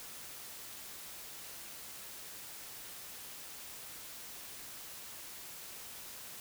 silence, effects white hiss -48 dBFS RMS until 6.4 s

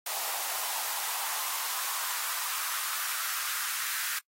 white noise with high-pass filter sweep, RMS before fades -33 dBFS, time 0.06-4.19 s, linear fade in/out 5 ms, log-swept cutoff 750 to 1500 Hz, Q 2.7, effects noise-tail reverb RT60 0.1 s tail -24 dB re dry + AAC 48 kbps

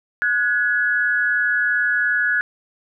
sine tone pair together, 1464 / 1686.7 Hz, F#6 / G#6, -19 / +26 cents, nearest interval major second, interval 245 cents, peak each -19 dBFS, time 0.22-2.41 s, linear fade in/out 0 ms, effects none

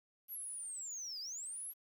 sine linear two-way sweep, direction down then up, 11840 to 4666 to 11840 Hz, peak -39 dBFS, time 0.28-1.74 s, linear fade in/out 50 ms, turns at 1.2 s, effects tanh soft clip ceiling -41 dBFS + 11-bit

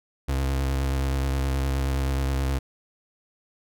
35% pulse tone with vibrato, 67.3 Hz, C2, 49 cents sharp, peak -21 dBFS, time 0.28-2.59 s, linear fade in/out 10 ms, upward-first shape square, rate 9.5 Hz, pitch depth 24 cents each way, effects none

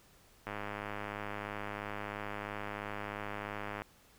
click train, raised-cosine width 0.5 ms, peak -24 dBFS, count 346, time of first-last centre 0.47-3.82 s, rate 103 Hz, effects pink hiss -63 dBFS RMS until 4.18 s

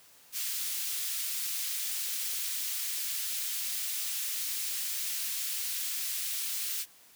white high-pass noise, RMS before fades -34 dBFS, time 0.32-6.86 s, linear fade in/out 50 ms, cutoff 2500 Hz, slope 12 dB/octave, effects white hiss -58 dBFS RMS until 7.15 s + high-pass 60 Hz 12 dB/octave

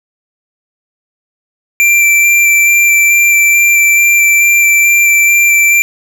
square tone with vibrato, 2353 Hz, D7, 3 cents sharp, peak -6 dBFS, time 1.8-5.82 s, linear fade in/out 0 ms, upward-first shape square, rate 2.3 Hz, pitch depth 8 cents each way, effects 8-bit

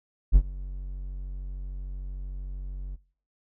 triangle tone with ADSR envelope, 46.6 Hz, F#1, 13 cents sharp, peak -8 dBFS, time 0.32-2.97 s, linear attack 38 ms, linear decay 63 ms, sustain -22 dB, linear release 28 ms, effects noise-tail reverb RT60 0.5 s tail -22 dB re dry

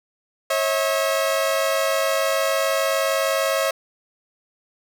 sawtooth tone pair together, 545.3 / 645 Hz, C#5 / E5, -29 / -38 cents, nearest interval minor third, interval 291 cents, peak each -18 dBFS, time 0.5-3.71 s, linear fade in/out 5 ms, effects none

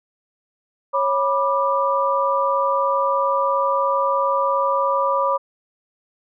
sine tone cluster, 551 / 981 / 1184 Hz, C#5 / B5 / D6, -11 / -12 / +14 cents, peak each -21 dBFS, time 0.93-5.38 s, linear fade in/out 20 ms, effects none

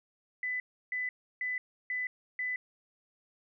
sine tone bursts, 2000 Hz, B6, 21 cents sharp, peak -31 dBFS, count 5, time 0.43-2.56 s, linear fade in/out 2 ms, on 170 ms, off 320 ms, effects none

